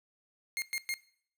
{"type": "tone bursts", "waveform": "sawtooth", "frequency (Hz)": 2132, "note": "C7", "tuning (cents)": 32, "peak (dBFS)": -28, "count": 3, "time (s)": [0.57, 0.94], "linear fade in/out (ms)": 0, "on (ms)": 50, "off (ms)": 110, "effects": ["noise-tail reverb RT60 0.6 s tail -20 dB re dry"]}